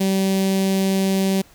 sawtooth tone with notch filter, 192.5 Hz, G3, 31 cents flat, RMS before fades -19 dBFS, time 0-1.42 s, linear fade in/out 10 ms, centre 1300 Hz, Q 0.66, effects pink hiss -51 dBFS RMS until 1.54 s

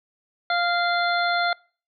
harmonic tone with a mistuned harmonic, 698.5 Hz, F5, in tune, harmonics 1 / 2 / 3 / 5 / 6, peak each -23 / -24 / -30 / -32 / -31 dBFS, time 0.5-1.53 s, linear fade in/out 2 ms, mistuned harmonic 3, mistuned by -21 cents, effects noise-tail reverb RT60 0.4 s tail -25 dB re dry

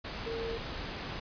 sine tone in noise, 457.1 Hz, A#4, 34 cents flat, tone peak -35 dBFS, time 0.26-0.58 s, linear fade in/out 10 ms, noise pink, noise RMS -39 dBFS, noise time 0.04-1.2 s, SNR +1 dB, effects resampled to 11025 Hz

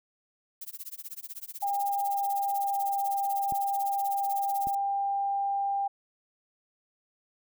violet noise with tremolo, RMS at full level -38 dBFS, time 0.61-4.75 s, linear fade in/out 5 ms, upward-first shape sine, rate 16 Hz, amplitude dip 100%
sine tone with pitch glide, 803 to 795.6 Hz, G5 to G5, +41 to +25 cents, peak -26 dBFS, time 1.62-5.88 s, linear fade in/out 10 ms, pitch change -16 cents, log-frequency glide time 1.76-2.92 s
clicks, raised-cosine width 3 ms, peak -28 dBFS, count 2, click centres 3.523 / 4.671 s
effects none

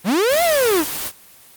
45% pulse linear two-way sweep, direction up then down, 156.4 to 711 to 277 Hz, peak -14 dBFS, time 0.04-0.85 s, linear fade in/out 50 ms, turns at 0.43 s
white noise, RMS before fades -25 dBFS, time 0.28-1.12 s, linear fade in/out 50 ms
effects white hiss -46 dBFS RMS until 1.56 s + Opus 24 kbps

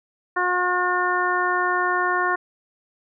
harmonic tone, 360 Hz, F#4, 47 cents flat, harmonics 1 / 2 / 3 / 4 / 5, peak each -27 / -27 / -23 / -25 / -26 dBFS, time 0.36-2.36 s, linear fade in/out 10 ms, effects none

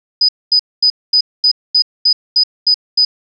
sine tone bursts, 4982 Hz, D#8, 1 cent sharp, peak -7 dBFS, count 10, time 0.21-3.05 s, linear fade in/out 5 ms, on 77 ms, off 230 ms, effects none

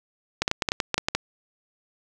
clicks, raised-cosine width 0.2 ms, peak -5 dBFS, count 11, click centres 0.42 / 0.479 / 0.514 / 0.622 / 0.688 / 0.719 / 0.802 / 0.943 / 0.98 / 1.085 / 1.15 s, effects none

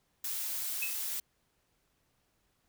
blue noise, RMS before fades -36 dBFS, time 0.24-1.2 s, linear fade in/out 5 ms
sine tone with exponential decay, 2591 Hz, E7, 30 cents flat, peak -30 dBFS, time 0.82-1.01 s, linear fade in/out 5 ms, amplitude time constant 41 ms
effects pink hiss -75 dBFS RMS until 2.68 s

